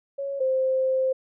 sine tone pair in turn, 554.4 / 523.3 Hz, C#5 / C5, 0 / 0 cents, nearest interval minor second, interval 100 cents, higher first, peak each -27 / -20 dBFS, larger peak second, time 0.18-0.4 / 0.4-1.13 s, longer second, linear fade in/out 10 ms, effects none

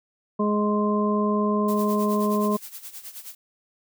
harmonic tone, 208.9 Hz, G#3, 10 cents sharp, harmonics 1 / 2 / 3 / 5, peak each -22 / -26 / -30 / -27 dBFS, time 0.39-2.57 s, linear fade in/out 10 ms
blue noise with tremolo, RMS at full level -37 dBFS, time 1.68-3.35 s, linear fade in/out 5 ms, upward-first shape sine, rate 9.5 Hz, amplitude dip 75%
effects none

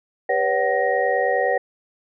sine tone cluster, 397.9 / 493.5 / 563 / 754 / 1875 Hz, G4 / B4 / C#5 / F#5 / A#6, +26 / -1 / +27 / +32 / +10 cents, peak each -29 / -22 / -23 / -23 / -25 dBFS, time 0.29-1.58 s, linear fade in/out 5 ms, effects none

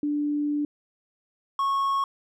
sine / triangle tone pair in turn, 293.7 / 1099 Hz, D4 / C#6, 0 / -15 cents, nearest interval octave + major seventh, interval 2285 cents, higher second, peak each -23 / -20 dBFS, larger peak second, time 0.03-0.65 / 1.59-2.04 s, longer first, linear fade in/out 2 ms, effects none

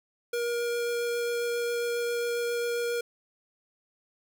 square tone with vibrato, 474.6 Hz, A#4, 31 cents sharp, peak -28 dBFS, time 0.33-3.01 s, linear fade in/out 5 ms, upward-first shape triangle, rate 7.4 Hz, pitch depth 8 cents each way, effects 10-bit

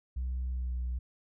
sine tone with pitch glide, 63.2 to 61.72 Hz, B1 to B1, +41 to 0 cents, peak -29 dBFS, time 0.16-0.99 s, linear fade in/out 10 ms, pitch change -41 cents, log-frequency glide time 0.5-0.74 s, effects tanh soft clip ceiling -29 dBFS

